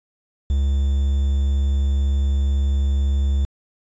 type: tone with quantisation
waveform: triangle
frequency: 69 Hz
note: C#2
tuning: 7 cents flat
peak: -14 dBFS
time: 0.5-3.45 s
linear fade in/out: 0 ms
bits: 7
effects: resampled to 16000 Hz